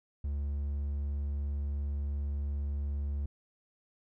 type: tone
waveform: triangle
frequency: 71.4 Hz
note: D2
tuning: 48 cents flat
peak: -29 dBFS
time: 0.24-3.26 s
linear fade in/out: 5 ms
effects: none